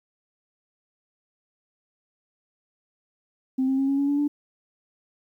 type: tone with pitch steps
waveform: sine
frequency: 261.6 / 266.3 / 271.1 / 276 / 281 / 286.1 / 291.3 Hz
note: C4 / C4 / C#4 / C#4 / C#4 / D4 / D4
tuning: 0 / +31 / -38 / -7 / +24 / -45 / -14 cents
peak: -19 dBFS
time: 3.58-4.28 s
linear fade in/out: 10 ms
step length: 100 ms
effects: tanh soft clip ceiling -16 dBFS + 10-bit